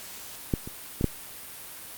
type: clicks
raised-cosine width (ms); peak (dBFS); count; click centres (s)
3; -10 / -23 / -15 / -8; 4; 0.538 / 0.675 / 1.011 / 1.043
effects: white hiss -42 dBFS RMS until 1.97 s + Opus 48 kbps